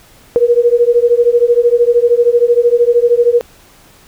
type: beating tone pair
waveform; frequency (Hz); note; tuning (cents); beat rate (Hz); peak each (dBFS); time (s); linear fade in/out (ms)
sine; 471.3 / 484.3; A#4 / B4; +19 / -34; 13; -10; 0.36-3.41; 0
effects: pink hiss -44 dBFS RMS until 4.07 s